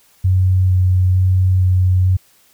sine tone with vibrato, 92.5 Hz, F#2, in tune, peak -10 dBFS, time 0.24-2.17 s, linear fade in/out 10 ms, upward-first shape square, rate 1.1 Hz, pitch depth 9 cents each way, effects white hiss -53 dBFS RMS until 2.53 s

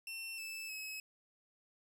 sawtooth tone with pitch steps, 2700 / 2632 / 2566 Hz, E7 / E7 / E7, +41 / -3 / -47 cents, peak -39 dBFS, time 0.07-1 s, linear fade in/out 2 ms, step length 310 ms, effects 11-bit

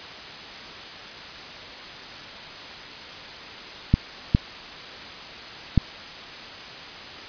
clicks, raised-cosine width 5 ms, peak -3 dBFS, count 3, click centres 3.94 / 4.349 / 5.777 s, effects white hiss -38 dBFS RMS until 7.28 s + resampled to 11025 Hz

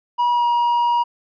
triangle tone with pitch glide, 965 to 953.9 Hz, B5 to A#5, -40 to +40 cents, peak -13 dBFS, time 0.18-1.04 s, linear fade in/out 20 ms, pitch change -20 cents, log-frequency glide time 0.32-0.45 s, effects resampled to 11025 Hz

